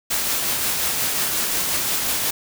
white noise with tremolo, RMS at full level -21 dBFS, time 0.1-2.31 s, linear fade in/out 10 ms, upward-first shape triangle, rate 5.6 Hz, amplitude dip 30%, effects none

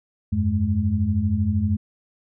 sine tone cluster, 87.3 / 100.1 / 211.8 Hz, F2 / G2 / G#3, 0 / +37 / +34 cents, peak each -23 dBFS, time 0.32-1.77 s, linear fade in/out 10 ms, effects none

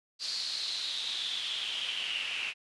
pink noise with band-pass filter sweep, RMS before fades -35 dBFS, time 0.19-2.54 s, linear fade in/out 50 ms, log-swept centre 4600 to 2600 Hz, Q 7.1, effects resampled to 24000 Hz

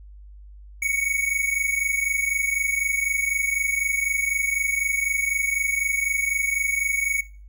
square tone pair together, 2218 / 2242 Hz, C#7 / C#7, 0 / +19 cents, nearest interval unison, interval 19 cents, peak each -25 dBFS, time 0.82-7.21 s, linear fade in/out 5 ms, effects noise-tail reverb RT60 0.4 s tail -18 dB re dry + added 50 Hz sine -41 dBFS peak until 7.48 s

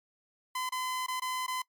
sawtooth tone with dropouts, 1020 Hz, C6, 44 cents flat, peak -28 dBFS, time 0.55-1.62 s, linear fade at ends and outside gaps 5 ms, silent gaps 0.692-0.721 / 1.064-1.082 / 1.199-1.219 / 1.465-1.479 s, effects noise-tail reverb RT60 0.1 s tail -22 dB re dry + MP3 96 kbps

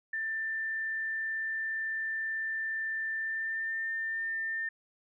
sine tone with pitch glide, 1781 to 1800.7 Hz, A6 to A6, +21 to +40 cents, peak -31 dBFS, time 0.13-4.69 s, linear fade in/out 5 ms, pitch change +19 cents, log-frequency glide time 3.18-3.8 s, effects none

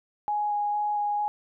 sine tone with vibrato, 830.6 Hz, G#5, in tune, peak -24 dBFS, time 0.28-1.28 s, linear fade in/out 0 ms, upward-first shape square, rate 2.2 Hz, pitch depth 8 cents each way, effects none

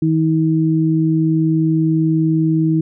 sine tone pair together, 159.43 / 319.1 Hz, D#3 / D#4, +43 / +44 cents, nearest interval octave, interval 1201 cents, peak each -15 dBFS, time 0.02-2.81 s, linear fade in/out 5 ms, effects none

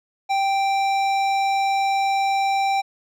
sine tone with hard clipping, 784 Hz, G5, in tune, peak -20 dBFS, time 0.29-2.82 s, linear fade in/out 20 ms, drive 13 dB, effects none

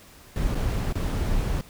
brown noise with dropouts, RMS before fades -25 dBFS, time 0.36-1.61 s, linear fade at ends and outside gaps 1 ms, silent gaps 0.546-0.553 / 0.926-0.954 s, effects pink hiss -50 dBFS RMS until 1.69 s

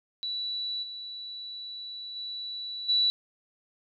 sine tone with level steps, 3944 Hz, B7, 3 cents flat, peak -30 / -37 / -34 / -21 dBFS, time 0.23-3.1 s, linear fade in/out 0 ms, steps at 0.82 / 2.15 / 2.88 s, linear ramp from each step 20 ms, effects none

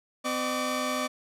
sawtooth tone cluster, 254.8 / 605 / 1150 Hz, C4 / D#5 / D6, -46 / -49 / -37 cents, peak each -28 dBFS, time 0.24-1.08 s, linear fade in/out 20 ms, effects low-pass 12000 Hz 12 dB/octave

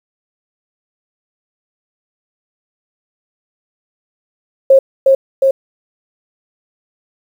sine tone with echo, 538 Hz, C5, 48 cents sharp, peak -3 dBFS, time 4.7-4.79 s, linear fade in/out 5 ms, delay 360 ms, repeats 2, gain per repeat -2 dB, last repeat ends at 5.51 s, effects 7-bit

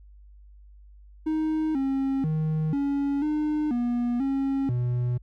triangle tone with pitch steps, 313 / 270 / 156.3 / 281.2 / 302.9 / 241 / 272.2 / 122.6 Hz, D#4 / C#4 / D#3 / C#4 / D#4 / B3 / C#4 / B2, +10 / -45 / +8 / +25 / -46 / -42 / -31 / -12 cents, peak -21 dBFS, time 1.26-5.18 s, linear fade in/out 10 ms, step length 490 ms, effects added 50 Hz sine -47 dBFS peak until 5.22 s

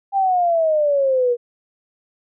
sine exponential sweep, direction down, 800 to 474.3 Hz, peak -14 dBFS, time 0.12-1.37 s, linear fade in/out 50 ms, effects none

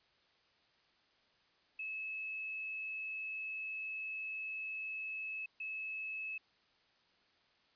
sine tone bursts at uneven times, 2594 Hz, E7, 28 cents flat, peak -39 dBFS, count 2, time 1.79-5.46 / 5.6-6.38 s, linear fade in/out 5 ms, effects white hiss -71 dBFS RMS until 7.75 s + resampled to 11025 Hz

